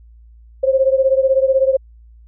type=beating tone pair; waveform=sine; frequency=527 / 543 Hz; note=C5 / C#5; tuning=+12 / -36 cents; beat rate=16 Hz; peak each=-13 / -16 dBFS; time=0.63-1.77 s; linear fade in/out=10 ms; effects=added 57 Hz sine -41 dBFS peak until 2.27 s